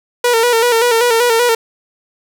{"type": "tone with vibrato", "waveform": "sawtooth", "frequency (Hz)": 470, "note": "A#4", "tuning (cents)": 14, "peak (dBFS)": -6, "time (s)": [0.24, 1.55], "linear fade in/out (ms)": 5, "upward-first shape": "square", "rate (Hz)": 5.2, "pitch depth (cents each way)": 58, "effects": []}